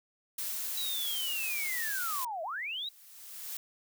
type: noise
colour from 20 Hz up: blue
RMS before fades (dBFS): -36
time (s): 0.38-2.25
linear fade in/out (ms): 5
type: linear two-way sweep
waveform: sine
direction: down then up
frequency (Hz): 3951 to 615 to 3951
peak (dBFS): -34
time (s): 0.77-2.89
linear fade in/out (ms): 5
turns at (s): 2.43
type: noise with exponential growth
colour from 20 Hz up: blue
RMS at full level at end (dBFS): -38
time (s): 2.32-3.57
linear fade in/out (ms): 2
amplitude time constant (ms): 270
effects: none